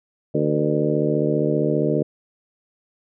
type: harmonic tone with a mistuned harmonic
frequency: 75 Hz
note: D2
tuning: 37 cents sharp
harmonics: 2 / 3 / 4 / 5 / 6 / 7 / 8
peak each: -24 / -27 / -24 / -25 / -24 / -29 / -27 dBFS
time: 0.34-2.03 s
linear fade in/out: 10 ms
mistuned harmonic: 7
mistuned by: -54 cents
effects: none